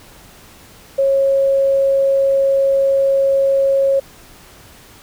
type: tone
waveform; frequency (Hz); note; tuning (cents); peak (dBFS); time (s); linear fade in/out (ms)
sine; 546; C#5; -26; -11; 0.98-4; 10
effects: pink hiss -43 dBFS RMS until 5.02 s